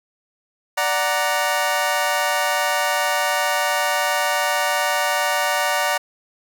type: chord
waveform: 20% pulse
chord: D augmented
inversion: none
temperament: equal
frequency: 587.3 / 740 / 932.3 Hz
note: D5 / F#5 / A#5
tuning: 0 / 0 / 0 cents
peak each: -18 dBFS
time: 0.77-5.98 s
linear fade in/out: 10 ms
effects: none